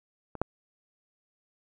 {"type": "clicks", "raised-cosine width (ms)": 1, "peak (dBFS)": [-25, -12], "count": 2, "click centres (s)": [0.353, 0.416], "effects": []}